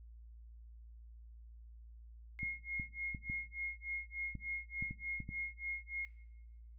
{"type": "tone with tremolo", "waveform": "sine", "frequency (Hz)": 2151, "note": "C7", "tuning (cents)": 47, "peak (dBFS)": -37, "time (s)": [2.39, 6.05], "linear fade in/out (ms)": 0, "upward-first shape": "sine", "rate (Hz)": 3.4, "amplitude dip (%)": 100}
{"type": "clicks", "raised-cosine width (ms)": 5, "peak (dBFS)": -31, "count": 9, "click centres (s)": [2.431, 2.798, 3.148, 3.299, 4.353, 4.825, 4.91, 5.203, 5.291]}
{"effects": ["noise-tail reverb RT60 0.9 s tail -17 dB re dry", "added 57 Hz sine -52 dBFS peak until 6.78 s"]}